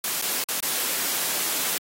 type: noise with dropouts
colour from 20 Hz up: white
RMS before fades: -26 dBFS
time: 0.04-1.78 s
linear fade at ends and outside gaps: 2 ms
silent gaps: 0.215-0.222 / 0.44-0.486 / 0.604-0.626 s
effects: high-pass 200 Hz 12 dB/octave + AAC 48 kbps

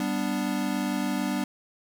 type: chord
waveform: square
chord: G major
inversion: none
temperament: equal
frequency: 196 / 246.9 / 293.7 Hz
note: G3 / B3 / D4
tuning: 0 / 0 / 0 cents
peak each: -31 dBFS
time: 0-1.44 s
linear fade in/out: 2 ms
effects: none

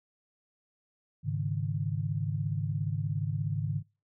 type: chord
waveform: sine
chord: Ab suspended fourth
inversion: none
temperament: equal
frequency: 103.83 / 138.59 / 155.56 Hz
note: Ab2 / Db3 / Eb3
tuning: 0 / 0 / 0 cents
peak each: -33 dBFS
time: 1.23-3.83 s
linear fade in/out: 50 ms
effects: noise-tail reverb RT60 0.3 s tail -24 dB re dry

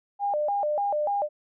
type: tone with vibrato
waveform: sine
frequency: 696 Hz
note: F5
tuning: 6 cents flat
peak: -23 dBFS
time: 0.19-1.29 s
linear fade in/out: 50 ms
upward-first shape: square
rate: 3.4 Hz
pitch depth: 260 cents each way
effects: none

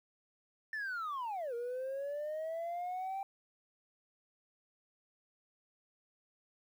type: linear two-way sweep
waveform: sine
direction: down then up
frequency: 1797 to 466.2 to 788 Hz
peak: -34 dBFS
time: 0.73-3.23 s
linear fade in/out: 2 ms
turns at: 1.54 s
effects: tanh soft clip ceiling -35 dBFS + 11-bit

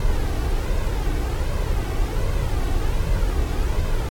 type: noise with flanger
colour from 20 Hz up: brown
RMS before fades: -21 dBFS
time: 0-4.09 s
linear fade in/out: 2 ms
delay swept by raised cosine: 1.9 to 2.67 ms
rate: 1.3 Hz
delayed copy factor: +0.55
effects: AAC 64 kbps

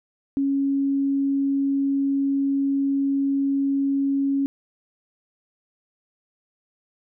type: tone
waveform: sine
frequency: 276.2 Hz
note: C#4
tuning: 6 cents flat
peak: -19 dBFS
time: 0.37-4.46 s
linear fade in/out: 0 ms
effects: none

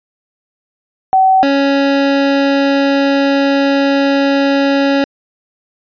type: tone pair in turn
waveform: sine / 25% pulse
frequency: 760 / 277.7 Hz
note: F#5 / C#4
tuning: +46 / +3 cents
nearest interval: octave + perfect fourth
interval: 1743 cents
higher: first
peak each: -6 dBFS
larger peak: neither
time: 1.13-1.43 / 1.43-5.04 s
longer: second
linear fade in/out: 0 ms
effects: resampled to 11025 Hz

